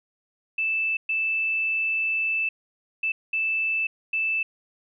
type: tone bursts at uneven times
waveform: sine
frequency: 2638 Hz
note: E7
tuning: 1 cent sharp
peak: -22 dBFS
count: 5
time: 0.58-0.97 / 1.09-2.49 / 3.03-3.12 / 3.33-3.87 / 4.13-4.43 s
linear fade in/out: 5 ms
effects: none